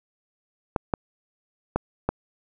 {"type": "clicks", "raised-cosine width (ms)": 1, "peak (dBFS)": -8, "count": 4, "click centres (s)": [0.762, 0.938, 1.76, 2.09], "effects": []}